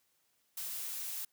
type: noise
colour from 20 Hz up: blue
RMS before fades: -40 dBFS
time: 0.57-1.25 s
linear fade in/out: 5 ms
effects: white hiss -75 dBFS RMS until 1.32 s + high-pass 60 Hz 12 dB/octave